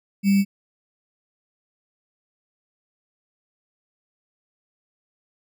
sine tone with sample-and-hold, 198.1 Hz, G3, 18 cents sharp, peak -14 dBFS, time 0.23-0.45 s, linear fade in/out 50 ms, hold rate 2450 Hz, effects none

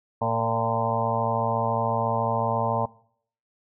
harmonic tone with a mistuned harmonic, 114 Hz, A#2, 38 cents flat, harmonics 1 / 2 / 4 / 5 / 6 / 7 / 8 / 9, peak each -30 / -32 / -32 / -29 / -31 / -31 / -28 / -31 dBFS, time 0.21-2.86 s, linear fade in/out 10 ms, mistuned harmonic 5, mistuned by +29 cents, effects noise-tail reverb RT60 0.6 s tail -21 dB re dry

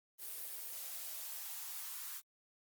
blue noise with high-pass filter sweep, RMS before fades -45 dBFS, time 0.18-2.22 s, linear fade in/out 50 ms, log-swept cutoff 370 to 1200 Hz, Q 2.4, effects Opus 32 kbps

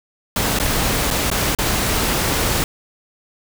pink noise with dropouts, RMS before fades -19 dBFS, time 0.36-2.64 s, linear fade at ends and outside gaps 2 ms, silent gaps 0.589-0.598 / 1.105-1.11 / 1.302-1.314 / 1.55-1.586 s, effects none

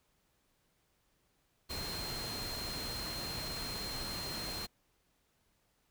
sine tone in noise, 4186 Hz, C8, in tune, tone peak -41 dBFS, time 1.69-4.67 s, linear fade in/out 20 ms, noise pink, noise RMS -42 dBFS, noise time 1.69-4.67 s, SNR -2 dB, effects pink hiss -75 dBFS RMS until 5.9 s

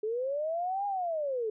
sine linear two-way sweep, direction up then down, 418.4 to 820 to 418.4 Hz, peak -29 dBFS, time 0.03-1.5 s, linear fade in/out 5 ms, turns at 0.86 s, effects none

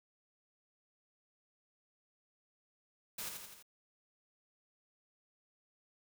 white noise with echo, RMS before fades -42 dBFS, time 3.18-3.29 s, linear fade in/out 5 ms, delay 84 ms, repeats 4, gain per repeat -4 dB, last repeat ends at 3.626 s, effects none

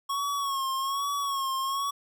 square tone with vibrato, 1100 Hz, C#6, 14 cents flat, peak -28 dBFS, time 0.09-1.91 s, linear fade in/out 10 ms, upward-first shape sine, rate 1.2 Hz, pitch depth 56 cents each way, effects none

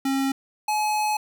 square tone pair in turn, 270.6 / 849.7 Hz, C#4 / G#5, -42 / +39 cents, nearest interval octave + minor sixth, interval 1981 cents, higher second, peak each -22 dBFS, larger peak neither, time 0.05-0.32 / 0.68-1.17 s, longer second, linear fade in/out 5 ms, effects none

